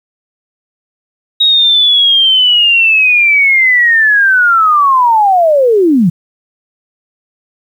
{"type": "linear sweep", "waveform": "sine", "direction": "down", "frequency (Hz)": [3802, 155.56], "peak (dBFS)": -5, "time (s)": [1.4, 6.1], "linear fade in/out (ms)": 10, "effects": ["7-bit"]}